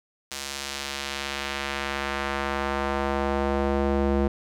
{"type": "tone with band-pass filter sweep", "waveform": "square", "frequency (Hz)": 69.3, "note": "C#2", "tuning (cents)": 0, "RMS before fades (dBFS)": -27, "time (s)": [0.31, 4.28], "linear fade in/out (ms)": 5, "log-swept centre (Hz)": [6300, 370], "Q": 0.81, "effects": []}